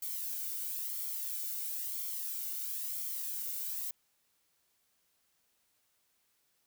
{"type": "noise with flanger", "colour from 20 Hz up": "violet", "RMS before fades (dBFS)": -38, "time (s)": [0.02, 3.91], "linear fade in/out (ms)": 5, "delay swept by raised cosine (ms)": [0.9, 1.4], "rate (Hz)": 1, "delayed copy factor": 0.5, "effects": ["white hiss -75 dBFS RMS until 6.66 s"]}